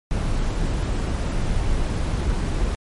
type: noise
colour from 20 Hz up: brown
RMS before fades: -22 dBFS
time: 0.11-2.75 s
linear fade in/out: 0 ms
effects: MP3 48 kbps